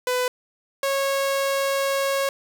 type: tone pair in turn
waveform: sawtooth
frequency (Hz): 500 / 549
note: B4 / C#5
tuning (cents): +21 / -17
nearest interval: major second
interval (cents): 162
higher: second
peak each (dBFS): -17 / -17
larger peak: neither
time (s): 0.07-0.28 / 0.83-2.29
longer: second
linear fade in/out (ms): 2
effects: 9-bit